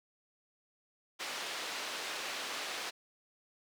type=band-pass noise; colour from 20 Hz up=white; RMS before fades=-40 dBFS; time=1.19-2.91 s; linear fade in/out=20 ms; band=360 to 4100 Hz; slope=12 dB/octave; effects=none